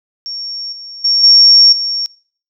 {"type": "tone with level steps", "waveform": "sine", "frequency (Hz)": 5510, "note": "F8", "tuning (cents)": -24, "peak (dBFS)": [-21, -28, -9, -3, -15], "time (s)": [0.26, 2.06], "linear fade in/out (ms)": 0, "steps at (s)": [0.72, 1.04, 1.23, 1.72], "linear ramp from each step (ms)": 10, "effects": ["noise-tail reverb RT60 0.5 s tail -24 dB re dry"]}